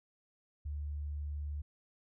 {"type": "tone", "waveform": "sine", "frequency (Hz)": 73.42, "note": "D2", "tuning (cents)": 0, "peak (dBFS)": -36, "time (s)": [0.65, 1.62], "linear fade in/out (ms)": 10, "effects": []}